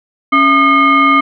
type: tone with frequency modulation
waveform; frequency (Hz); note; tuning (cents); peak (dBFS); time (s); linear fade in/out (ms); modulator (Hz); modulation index
sine; 1219; D#6; -36; -6; 0.32-1.21; 10; 942; 1
effects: none